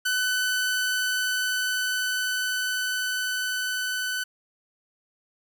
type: tone with level ramp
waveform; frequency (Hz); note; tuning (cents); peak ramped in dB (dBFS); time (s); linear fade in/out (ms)
sawtooth; 1504; F#6; +28; -19 to -23; 0.05-4.24; 10
effects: none